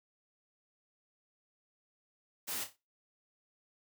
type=noise with echo; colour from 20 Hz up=white; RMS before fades=-38 dBFS; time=2.47-2.65 s; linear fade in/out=20 ms; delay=30 ms; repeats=4; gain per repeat=-9 dB; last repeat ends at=2.77 s; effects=noise-tail reverb RT60 0.3 s tail -25 dB re dry + high-pass 100 Hz 12 dB/octave